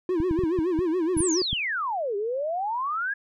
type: tone with vibrato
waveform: triangle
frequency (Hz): 342.1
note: F4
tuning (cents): -36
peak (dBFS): -20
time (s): 0.09-1.42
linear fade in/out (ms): 2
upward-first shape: sine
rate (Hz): 7.1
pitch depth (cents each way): 160
type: clicks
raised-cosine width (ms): 5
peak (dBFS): -18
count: 9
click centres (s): 0.202 / 0.311 / 0.39 / 0.437 / 0.589 / 0.79 / 1.168 / 1.205 / 1.53
type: exponential two-way sweep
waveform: sine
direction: down then up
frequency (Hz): 10740 to 392 to 1692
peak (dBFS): -25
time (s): 1.17-3.14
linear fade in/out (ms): 10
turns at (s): 2.16
effects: none